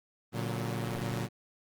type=chord; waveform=sawtooth; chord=Bb augmented; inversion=none; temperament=equal with one note detuned; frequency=116.54 / 143.48 / 185 Hz; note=Bb2 / D3 / F#3; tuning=0 / -40 / 0 cents; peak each=-30 / -34 / -34 dBFS; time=0.32-1.29 s; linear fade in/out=50 ms; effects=Opus 24 kbps